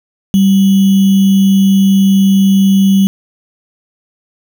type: tone with sample-and-hold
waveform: sine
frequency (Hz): 194.6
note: G3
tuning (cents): -12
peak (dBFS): -5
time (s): 0.34-3.07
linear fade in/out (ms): 0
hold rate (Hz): 3150
effects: none